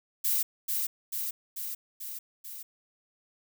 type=noise with echo; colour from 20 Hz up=violet; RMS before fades=-27 dBFS; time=0.24-0.43 s; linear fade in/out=10 ms; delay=440 ms; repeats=5; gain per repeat=-3 dB; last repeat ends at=2.63 s; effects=none